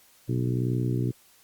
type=harmonic tone; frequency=61.74 Hz; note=B1; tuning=in tune; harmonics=2 / 3 / 4 / 5 / 6 / 7; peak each=-25 / -34 / -34 / -33 / -35 / -41 dBFS; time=0.28-1.12 s; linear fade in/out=20 ms; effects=white hiss -58 dBFS RMS until 1.43 s + Opus 48 kbps